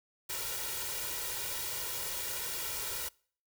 white noise with comb filter, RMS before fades -37 dBFS, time 0.29-3.09 s, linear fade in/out 10 ms, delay 2.1 ms, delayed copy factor +0.75, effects noise-tail reverb RT60 0.5 s tail -25 dB re dry

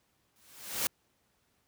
white noise with exponential growth, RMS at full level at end -28 dBFS, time 0.36-0.87 s, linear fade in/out 1 ms, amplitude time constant 110 ms, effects pink hiss -73 dBFS RMS until 1.67 s + high-pass 60 Hz 12 dB/octave

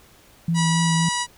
sine tone with vibrato, 165.9 Hz, E3, 11 cents sharp, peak -18 dBFS, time 0.48-1.09 s, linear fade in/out 5 ms, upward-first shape triangle, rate 3.7 Hz, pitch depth 24 cents each way
harmonic tone, 971 Hz, B5, 30 cents flat, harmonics 1 / 2 / 3 / 4 / 5 / 6 / 7 / 8 / 9 / 10, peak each -26 / -29 / -31 / -32 / -33 / -34 / -34 / -35 / -36 / -36 dBFS, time 0.54-1.27 s, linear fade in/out 50 ms
effects pink hiss -52 dBFS RMS until 1.37 s

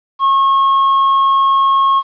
triangle tone, 1088 Hz, C#6, 33 cents flat, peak -7 dBFS, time 0.19-2.03 s, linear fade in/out 50 ms, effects resampled to 11025 Hz + 8-bit

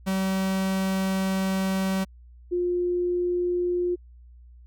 45% pulse / sine tone pair in turn, 190.9 / 354.4 Hz, G3 / F4, -46 / +25 cents, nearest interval major seventh, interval 1071 cents, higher second, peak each -23 / -22 dBFS, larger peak second, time 0.06-2.05 / 2.51-3.96 s, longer first, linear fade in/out 20 ms, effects added 60 Hz sine -46 dBFS peak until 4.66 s

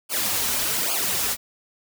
white noise with flanger, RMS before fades -24 dBFS, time 0.09-1.37 s, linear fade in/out 50 ms, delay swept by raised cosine 0.52 to 6.42 ms, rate 1.2 Hz, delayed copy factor -0.95, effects none

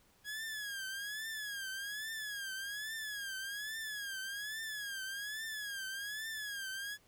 sawtooth tone with vibrato, 1661.2 Hz, G#6, in tune, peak -36 dBFS, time 0.24-6.98 s, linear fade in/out 50 ms, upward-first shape triangle, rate 1.2 Hz, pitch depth 140 cents each way, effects pink hiss -68 dBFS RMS until 7.07 s

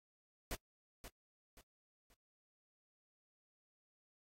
pink noise with echo, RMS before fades -42 dBFS, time 0.51-0.55 s, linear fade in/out 0 ms, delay 530 ms, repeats 3, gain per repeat -9 dB, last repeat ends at 2.14 s, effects noise-tail reverb RT60 0.1 s tail -23 dB re dry + AAC 48 kbps

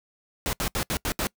pink noise bursts at uneven times, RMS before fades -27 dBFS, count 6, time 0.46-0.53 / 0.6-0.68 / 0.75-0.83 / 0.9-0.97 / 1.05-1.12 / 1.19-1.27 s, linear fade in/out 0 ms, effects noise-tail reverb RT60 0.1 s tail -24 dB re dry

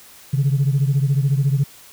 sine beating tone pair, 135.4 / 149.4 Hz, C#3 / D3, -40 / +30 cents, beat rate 14 Hz, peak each -15 / -19 dBFS, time 0.33-1.64 s, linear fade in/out 10 ms, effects tanh soft clip ceiling -10 dBFS + white hiss -45 dBFS RMS until 1.92 s

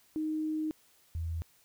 sine tone pair in turn, 311.1 / 82.4 Hz, D#4 / E2, 0 / 0 cents, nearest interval octave + major seventh, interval 2300 cents, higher first, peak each -30 / -32 dBFS, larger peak first, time 0.16-0.71 / 1.15-1.42 s, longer first, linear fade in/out 0 ms, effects white hiss -65 dBFS RMS until 1.64 s

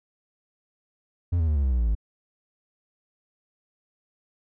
triangle tone with pitch steps, 86.9 / 81.08 / 75.65 / 70.58 / 65.86 / 61.45 / 57.33 / 53.49 Hz, F2 / E2 / D#2 / C#2 / C2 / B1 / A#1 / A1, -8 / -28 / -48 / +32 / +12 / -8 / -28 / -48 cents, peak -18 dBFS, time 1.32-1.952 s, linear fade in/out 10 ms, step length 79 ms, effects none

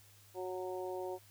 harmonic tone, 184 Hz, F#3, 9 cents flat, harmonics 2 / 3 / 4 / 5, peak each -40 / -44 / -46 / -48 dBFS, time 0.34-1.19 s, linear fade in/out 50 ms, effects added 101 Hz sine -63 dBFS peak until 1.3 s + white hiss -63 dBFS RMS until 1.3 s

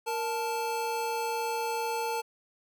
square tone pair together, 465.6 / 879 Hz, A#4 / A5, -2 / -2 cents, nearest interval major seventh, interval 1100 cents, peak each -34 / -32 dBFS, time 0.06-2.22 s, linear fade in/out 20 ms, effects none

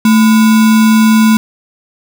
sine tone with sample-and-hold, 220 Hz, A3, in tune, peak -4 dBFS, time 0.05-1.37 s, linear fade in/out 2 ms, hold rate 1225 Hz, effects none

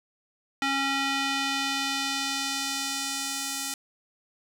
square tone with band-pass filter sweep, 273.9 Hz, C#4, 21 cents flat, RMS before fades -29 dBFS, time 0.62-3.74 s, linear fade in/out 2 ms, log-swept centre 2300 to 8300 Hz, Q 0.87, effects none

